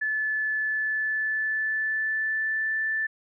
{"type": "tone with pitch glide", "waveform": "sine", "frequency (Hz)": [1734, 1761.3], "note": ["A6", "A6"], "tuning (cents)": [-26, 1], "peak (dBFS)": -24, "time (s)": [0.01, 3.07], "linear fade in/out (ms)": 10, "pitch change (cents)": 27, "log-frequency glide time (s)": [0.59, 2.74], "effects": []}